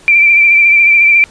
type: tone with vibrato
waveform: sine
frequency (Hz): 2349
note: D7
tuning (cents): 0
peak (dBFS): -4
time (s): 0.08-1.24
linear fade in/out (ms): 0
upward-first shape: triangle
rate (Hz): 14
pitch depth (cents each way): 39
effects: pink hiss -41 dBFS RMS until 1.3 s + resampled to 22050 Hz